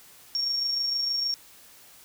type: tone with amplitude modulation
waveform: sine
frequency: 5530 Hz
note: F8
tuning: 18 cents flat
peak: -23 dBFS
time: 0.35-1.34 s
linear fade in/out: 0 ms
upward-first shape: sine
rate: 26.5 Hz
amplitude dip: 35%
effects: white hiss -52 dBFS RMS until 2.04 s